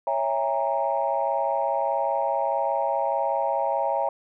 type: chord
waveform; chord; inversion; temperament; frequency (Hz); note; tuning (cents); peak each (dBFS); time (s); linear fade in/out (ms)
sine; A# half-diminished seventh; first; equal with one note detuned; 554.4 / 659.3 / 810.7 / 932.3; C#5 / E5 / G#5 / A#5; 0 / 0 / -42 / 0; -27; 0.07-4.09; 2
effects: tanh soft clip ceiling -12 dBFS